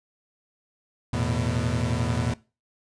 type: chord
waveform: 30% pulse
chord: E suspended fourth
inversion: none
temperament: equal with one note detuned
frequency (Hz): 82.41 / 112.18 / 123.47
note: E2 / A2 / B2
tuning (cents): 0 / +34 / 0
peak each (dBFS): -27 / -25 / -25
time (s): 1.13-2.34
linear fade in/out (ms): 5
effects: noise-tail reverb RT60 0.3 s tail -20 dB re dry + resampled to 22050 Hz